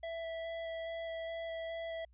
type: tone with vibrato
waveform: square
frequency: 660 Hz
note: E5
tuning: 2 cents sharp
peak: -39 dBFS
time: 0.03-2.05 s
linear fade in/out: 5 ms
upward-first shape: square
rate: 2.4 Hz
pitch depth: 8 cents each way
effects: added 60 Hz sine -61 dBFS peak until 2.13 s + resampled to 8000 Hz